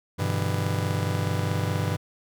45% pulse chord, E minor seventh, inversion first, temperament just, 98.89 / 123.61 / 148.33 / 164.81 Hz, G2 / B2 / D3 / E3, +16 / +2 / +18 / 0 cents, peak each -27 / -31 / -33 / -31 dBFS, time 0.18-1.97 s, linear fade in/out 20 ms, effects none

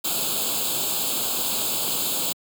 white noise with comb filter, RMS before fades -25 dBFS, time 0.04-2.33 s, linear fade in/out 10 ms, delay 0.26 ms, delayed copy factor +0.95, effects high-pass 150 Hz 12 dB/octave

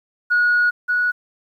sine tone pair in turn, 1452 / 1464.6 Hz, F#6 / F#6, -33 / -18 cents, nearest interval unison, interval 15 cents, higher second, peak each -12 / -15 dBFS, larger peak first, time 0.3-0.71 / 0.88-1.12 s, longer first, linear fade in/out 20 ms, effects tanh soft clip ceiling -10 dBFS + 9-bit

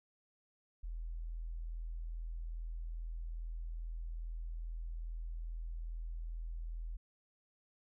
sine tone, 41.2 Hz, E1, in tune, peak -39 dBFS, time 0.83-6.97 s, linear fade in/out 10 ms, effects none

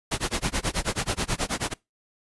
pink noise with tremolo, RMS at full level -24 dBFS, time 0.11-1.74 s, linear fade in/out 10 ms, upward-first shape sine, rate 9.3 Hz, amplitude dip 100%, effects noise-tail reverb RT60 0.2 s tail -23 dB re dry + resampled to 24000 Hz

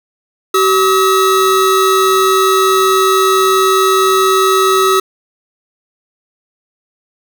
square tone pair together, 381.4 / 1282.9 Hz, G4 / E6, -47 / -47 cents, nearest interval octave + major sixth, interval 2100 cents, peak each -12 dBFS, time 0.54-5 s, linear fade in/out 5 ms, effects none

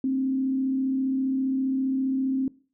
sine tone with frequency modulation, 264.7 Hz, C4, 20 cents sharp, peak -22 dBFS, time 0.04-2.48 s, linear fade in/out 2 ms, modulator 35 Hz, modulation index 0.32, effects noise-tail reverb RT60 0.4 s tail -22 dB re dry

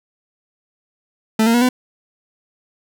40% pulse tone with pitch steps, 220 / 230.1 / 240.7 / 251.8 Hz, A3 / A#3 / B3 / B3, 0 / -22 / -44 / +34 cents, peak -11 dBFS, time 1.39-1.69 s, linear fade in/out 5 ms, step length 75 ms, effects none

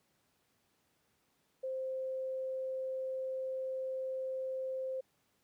sine tone, 523.3 Hz, C5, in tune, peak -35 dBFS, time 1.63-5.01 s, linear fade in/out 10 ms, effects pink hiss -75 dBFS RMS until 5.43 s + high-pass 100 Hz 12 dB/octave

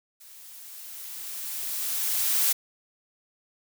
blue noise with level ramp, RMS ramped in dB -49 to -22 dBFS, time 0.2-2.53 s, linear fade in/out 10 ms, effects none

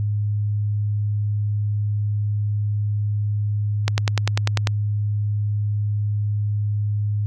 click train, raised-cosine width 0.2 ms, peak -3 dBFS, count 9, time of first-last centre 3.88-4.672 s, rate 10.1 Hz, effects added 104 Hz sine -19 dBFS peak until 7.26 s

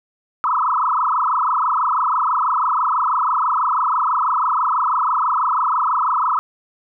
sine tone with frequency modulation, 1144 Hz, D6, 46 cents flat, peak -15 dBFS, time 0.44-6.39 s, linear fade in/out 0 ms, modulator 26.1 Hz, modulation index 6.9, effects none

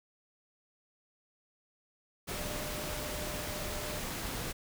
sine tone in noise, 600 Hz, D5, 37 cents sharp, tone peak -44 dBFS, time 2.35-4 s, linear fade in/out 20 ms, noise pink, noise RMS -38 dBFS, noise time 2.27-4.53 s, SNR -9 dB, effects none

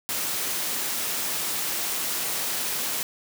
white high-pass noise, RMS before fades -28 dBFS, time 0.09-3.03 s, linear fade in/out 0 ms, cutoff 140 Hz, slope 12 dB/octave, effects none

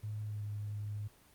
sine tone with pitch glide, 106.3 to 104.11 Hz, G#2 to G#2, +41 to +5 cents, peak -37 dBFS, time 0.03-1.08 s, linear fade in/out 10 ms, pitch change -36 cents, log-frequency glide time 0.25-0.42 s, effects pink hiss -63 dBFS RMS until 1.34 s + Opus 24 kbps

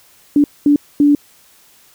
sine tone bursts at uneven times, 290 Hz, D4, 22 cents flat, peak -7 dBFS, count 3, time 0.36-0.44 / 0.66-0.76 / 1-1.15 s, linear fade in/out 2 ms, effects white hiss -49 dBFS RMS until 1.94 s

